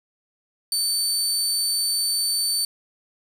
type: tone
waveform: 25% pulse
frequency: 4545 Hz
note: C#8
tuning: 42 cents sharp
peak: -16 dBFS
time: 0.72-2.65 s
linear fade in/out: 2 ms
effects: 7-bit